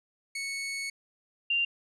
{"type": "tone pair in turn", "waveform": ["sawtooth", "sine"], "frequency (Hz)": [2212, 2782], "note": ["C#7", "F7"], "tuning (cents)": [-4, -7], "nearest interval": "major third", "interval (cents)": 397, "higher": "second", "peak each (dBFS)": [-29, -24], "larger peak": "second", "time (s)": [[0.35, 0.9], [1.5, 1.65]], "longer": "first", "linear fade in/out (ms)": 5, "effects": ["resampled to 24000 Hz"]}